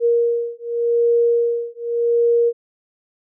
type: beating tone pair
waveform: sine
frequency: 470 / 470.86 Hz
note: A#4 / A#4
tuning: +14 / +17 cents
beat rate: 0.86 Hz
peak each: -18 dBFS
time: 0-2.53 s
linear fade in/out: 50 ms
effects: none